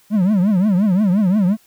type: tone with vibrato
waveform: triangle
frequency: 196 Hz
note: G3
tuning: in tune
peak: -10 dBFS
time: 0.1-1.57 s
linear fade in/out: 50 ms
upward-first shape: triangle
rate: 5.7 Hz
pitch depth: 230 cents each way
effects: white hiss -54 dBFS RMS until 1.66 s